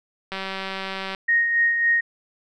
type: click train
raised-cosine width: 0.3 ms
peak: -14 dBFS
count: 160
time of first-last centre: 0.32-1.148 s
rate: 192 Hz
type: tone with tremolo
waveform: sine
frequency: 1864.7 Hz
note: A#6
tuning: in tune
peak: -15 dBFS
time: 1.28-2.01 s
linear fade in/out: 10 ms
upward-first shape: sine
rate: 3.6 Hz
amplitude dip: 45%
effects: none